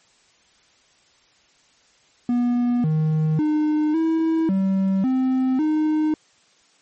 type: tone with pitch steps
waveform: triangle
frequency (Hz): 242.5 / 156.1 / 304.2 / 323.8 / 192.3 / 259.5 / 308.5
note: B3 / D#3 / D#4 / E4 / G3 / C4 / D#4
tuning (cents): -31 / +6 / -39 / -31 / -33 / -14 / -15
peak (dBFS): -15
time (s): 2.29-6.14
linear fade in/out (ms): 2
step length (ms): 550
effects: white hiss -58 dBFS RMS until 6.81 s + MP3 32 kbps